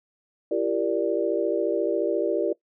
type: chord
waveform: sine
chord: E half-diminished seventh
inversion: none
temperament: equal with one note detuned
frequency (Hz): 337.7 / 392 / 466.2 / 587.3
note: E4 / G4 / Bb4 / D5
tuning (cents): +42 / 0 / 0 / 0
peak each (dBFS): -27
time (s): 0.51-2.53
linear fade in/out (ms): 5
effects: noise-tail reverb RT60 0.1 s tail -20 dB re dry